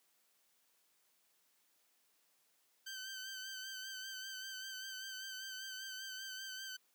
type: tone with vibrato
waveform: 15% pulse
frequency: 1544 Hz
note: G6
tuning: 27 cents flat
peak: -38 dBFS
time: 2.86-6.77 s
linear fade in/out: 10 ms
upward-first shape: sine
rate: 5.1 Hz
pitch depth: 33 cents each way
effects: white hiss -75 dBFS RMS until 6.94 s + high-pass 200 Hz 12 dB/octave